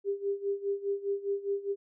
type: tone with tremolo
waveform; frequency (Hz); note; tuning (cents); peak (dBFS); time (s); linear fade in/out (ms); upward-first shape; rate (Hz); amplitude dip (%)
sine; 399.3; G4; +32; -26; 0.04-1.76; 50; sine; 4.9; 85
effects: none